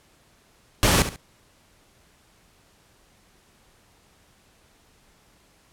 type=noise with echo; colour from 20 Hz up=pink; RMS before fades=-18 dBFS; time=0.83-1.02 s; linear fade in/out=0 ms; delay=70 ms; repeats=2; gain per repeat=-11 dB; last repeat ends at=1.16 s; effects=pink hiss -59 dBFS RMS until 5.72 s + low-pass 12000 Hz 12 dB/octave